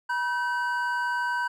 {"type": "tone pair together", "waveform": "triangle", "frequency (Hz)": [968, 1536.6], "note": ["B5", "G6"], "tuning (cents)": [-35, -35], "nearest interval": "minor sixth", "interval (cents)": 800, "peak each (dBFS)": -26, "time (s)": [0.09, 1.48], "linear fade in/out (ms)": 10, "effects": []}